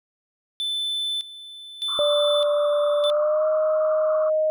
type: tone with tremolo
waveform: triangle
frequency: 3520 Hz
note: A7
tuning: in tune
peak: -22 dBFS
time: 0.6-3.1 s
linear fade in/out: 0 ms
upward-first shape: square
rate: 0.82 Hz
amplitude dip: 80%
type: band-pass noise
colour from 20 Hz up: white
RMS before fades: -34 dBFS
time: 1.88-4.3 s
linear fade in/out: 10 ms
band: 1100 to 1300 Hz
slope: 96 dB/octave
type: tone with pitch glide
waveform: sine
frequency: 587.3 to 622.2 Hz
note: D5 to D#5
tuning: 0 to 0 cents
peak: -18 dBFS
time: 1.99-4.5 s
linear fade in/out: 0 ms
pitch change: +100 cents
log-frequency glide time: 3.04-3.46 s
effects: none